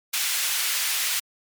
pink high-pass noise, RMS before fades -25 dBFS, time 0.13-1.2 s, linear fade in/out 10 ms, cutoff 2200 Hz, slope 12 dB/octave, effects MP3 96 kbps

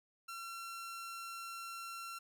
sawtooth tone, 1360 Hz, F6, 46 cents flat, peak -40 dBFS, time 0.28-2.19 s, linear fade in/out 10 ms, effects none

